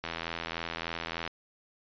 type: click train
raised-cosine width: 0.3 ms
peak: -18 dBFS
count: 104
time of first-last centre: 0.04-1.276 s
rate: 83.3 Hz
effects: resampled to 11025 Hz